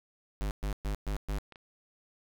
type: tone bursts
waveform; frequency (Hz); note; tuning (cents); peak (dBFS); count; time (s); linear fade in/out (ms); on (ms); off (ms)
square; 50.7; G#1; -41; -31; 5; 0.41-1.385; 0; 99; 120
type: clicks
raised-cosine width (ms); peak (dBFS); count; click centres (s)
0.3; -33; 2; 1.523 / 1.558
effects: none